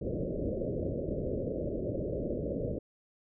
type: low-pass noise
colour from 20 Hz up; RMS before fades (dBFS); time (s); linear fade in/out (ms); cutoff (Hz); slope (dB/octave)
white; -34; 0.01-2.79; 10; 600; 96
effects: none